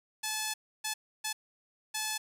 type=tone bursts at uneven times; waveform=5% pulse; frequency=864 Hz; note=A5; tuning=32 cents flat; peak=-20 dBFS; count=4; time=0.23-0.54 / 0.84-0.94 / 1.24-1.33 / 1.94-2.18 s; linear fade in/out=10 ms; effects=none